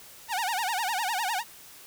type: tone with vibrato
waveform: sawtooth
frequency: 830.6 Hz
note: G#5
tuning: in tune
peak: -23 dBFS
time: 0.28-1.44 s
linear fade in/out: 50 ms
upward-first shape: sine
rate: 9.9 Hz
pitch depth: 240 cents each way
effects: white hiss -49 dBFS RMS until 1.86 s